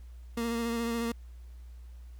30% pulse tone with vibrato, 232.4 Hz, A#3, 5 cents flat, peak -27 dBFS, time 0.37-1.12 s, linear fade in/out 5 ms, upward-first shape sine, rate 14 Hz, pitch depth 23 cents each way, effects added 60 Hz sine -44 dBFS peak until 2.19 s + pink hiss -67 dBFS RMS until 2.19 s

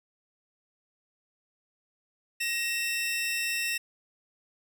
sawtooth tone pair together, 1879.3 / 2684 Hz, A#6 / E7, +14 / +31 cents, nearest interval tritone, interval 617 cents, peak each -30 / -26 dBFS, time 2.4-3.78 s, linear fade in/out 10 ms, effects none

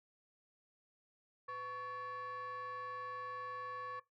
sine tone with frequency modulation, 1118 Hz, C#6, 14 cents sharp, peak -39 dBFS, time 1.48-4 s, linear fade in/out 10 ms, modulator 615 Hz, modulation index 0.69, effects noise-tail reverb RT60 0.2 s tail -20 dB re dry + tanh soft clip ceiling -40 dBFS

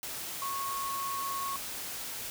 sine tone in noise, 1100 Hz, C#6, 14 cents flat, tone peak -33 dBFS, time 0.42-1.56 s, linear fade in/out 0 ms, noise white, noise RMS -39 dBFS, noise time 0.03-2.3 s, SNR +3 dB, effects none

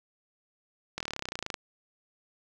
slowing click train, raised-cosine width 0.2 ms, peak -16 dBFS, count 19, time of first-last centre 0.98-1.542 s, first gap 24 ms, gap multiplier 1.03, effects none

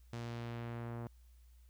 sawtooth tone with low-pass filter sweep, 117.9 Hz, A#2, 20 cents sharp, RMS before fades -43 dBFS, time 0.13-1.07 s, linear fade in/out 0 ms, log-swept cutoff 7100 to 1100 Hz, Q 0.89, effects added 60 Hz sine -58 dBFS peak until 1.69 s + white hiss -75 dBFS RMS until 1.69 s

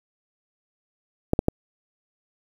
clicks, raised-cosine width 2 ms, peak -5 dBFS, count 3, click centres 1.334 / 1.391 / 1.484 s, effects 7-bit

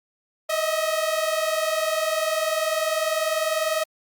sawtooth tone pair together, 622.3 / 642.4 Hz, D#5 / E5, 0 / -45 cents, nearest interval minor second, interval 55 cents, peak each -21 dBFS, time 0.49-3.84 s, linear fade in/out 10 ms, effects Opus 48 kbps

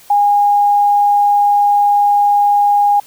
sine tone, 818 Hz, G#5, 26 cents flat, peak -8 dBFS, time 0.1-3 s, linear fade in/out 5 ms, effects white hiss -43 dBFS RMS until 3.06 s

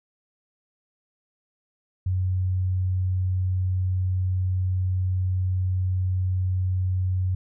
sine tone, 92.5 Hz, F#2, in tune, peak -21 dBFS, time 2.06-7.35 s, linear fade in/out 5 ms, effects none

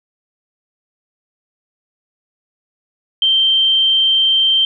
sine tone, 3136 Hz, G7, in tune, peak -10 dBFS, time 3.22-4.65 s, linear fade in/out 2 ms, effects none

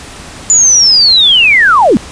sine linear sweep, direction down, 7050 to 174 Hz, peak -3 dBFS, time 0.5-1.97 s, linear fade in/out 0 ms, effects pink hiss -29 dBFS RMS until 2.11 s + resampled to 22050 Hz

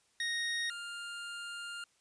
25% pulse tone pair in turn, 1864.7 / 1403.4 Hz, A#6 / F6, 0 / +8 cents, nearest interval perfect fourth, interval 492 cents, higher first, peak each -29 / -37 dBFS, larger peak first, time 0.2-0.7 / 0.7-1.84 s, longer second, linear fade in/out 2 ms, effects white hiss -71 dBFS RMS until 2 s + resampled to 22050 Hz

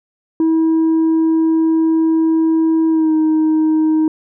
sine tone with pitch glide, 322.8 to 313.6 Hz, E4 to D#4, -36 to +14 cents, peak -8 dBFS, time 0.4-4.08 s, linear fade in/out 2 ms, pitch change -50 cents, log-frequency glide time 2.89-3.13 s, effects tanh soft clip ceiling -10 dBFS

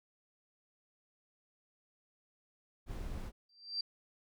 brown noise, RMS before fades -41 dBFS, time 2.86-3.32 s, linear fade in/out 50 ms
sine tone with exponential growth, 4699 Hz, D8, in tune, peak -31 dBFS, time 3.49-3.81 s, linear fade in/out 5 ms, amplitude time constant 69 ms
effects none

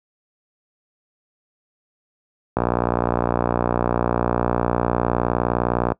click train, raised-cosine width 1 ms, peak -4 dBFS, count 201, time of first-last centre 2.57-5.92 s, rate 59.7 Hz, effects noise-tail reverb RT60 0.1 s tail -23 dB re dry + high-pass 60 Hz 12 dB/octave

